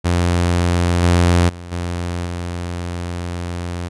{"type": "tone with level steps", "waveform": "sawtooth", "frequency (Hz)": 87.31, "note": "F2", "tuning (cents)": 0, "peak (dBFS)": [-10, -7, -27, -17, -19], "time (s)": [0.04, 3.89], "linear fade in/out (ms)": 20, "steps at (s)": [1.02, 1.48, 1.71, 2.25], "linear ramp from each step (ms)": 20, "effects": ["resampled to 24000 Hz"]}